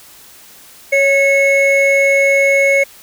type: tone pair together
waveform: triangle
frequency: 554.4 / 2191 Hz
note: C#5 / C#7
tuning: 0 / -21 cents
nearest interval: 2 octaves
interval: 2379 cents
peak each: -10 dBFS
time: 0.92-2.84 s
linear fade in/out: 10 ms
effects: white hiss -41 dBFS RMS until 3.02 s